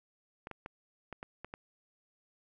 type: clicks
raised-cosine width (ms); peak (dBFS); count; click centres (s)
0.5; -27; 7; 0.471 / 0.513 / 0.661 / 1.127 / 1.229 / 1.446 / 1.539
effects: none